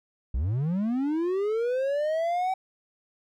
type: linear sweep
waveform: triangle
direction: up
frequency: 52.9 to 765 Hz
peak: -22 dBFS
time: 0.34-2.54 s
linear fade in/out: 5 ms
effects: none